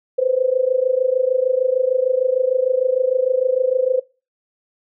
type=tone with amplitude modulation; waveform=sine; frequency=514 Hz; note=C5; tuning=31 cents flat; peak=-11 dBFS; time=0.18-4 s; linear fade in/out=10 ms; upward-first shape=sine; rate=26.6 Hz; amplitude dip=90%; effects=noise-tail reverb RT60 0.3 s tail -22 dB re dry